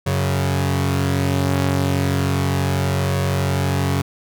sawtooth tone pair together, 92.5 / 138.59 Hz, F#2 / C#3, 0 / 0 cents, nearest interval perfect fifth, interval 700 cents, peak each -16 dBFS, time 0.06-4.02 s, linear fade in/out 10 ms, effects none

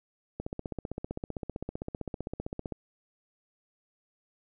click train, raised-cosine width 2 ms, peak -21 dBFS, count 37, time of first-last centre 0.4-2.723 s, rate 15.5 Hz, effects none

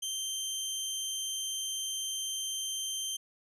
20% pulse tone, 3136 Hz, G7, in tune, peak -28 dBFS, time 0.02-3.17 s, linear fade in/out 10 ms, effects resampled to 32000 Hz

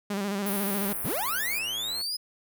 sawtooth tone with vibrato, 200.1 Hz, G3, 36 cents sharp, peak -24 dBFS, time 0.1-0.93 s, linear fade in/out 5 ms, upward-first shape square, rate 14 Hz, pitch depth 45 cents each way
white high-pass noise, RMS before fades -33 dBFS, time 0.46-1.59 s, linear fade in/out 5 ms, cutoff 9200 Hz, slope 96 dB/octave
click train, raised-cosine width 0.5 ms, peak -30 dBFS, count 130, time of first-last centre 0.85-2.012 s, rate 111 Hz
40% pulse linear sweep, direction up, 55 to 5100 Hz, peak -28 dBFS, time 1.04-2.17 s, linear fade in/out 10 ms
effects none

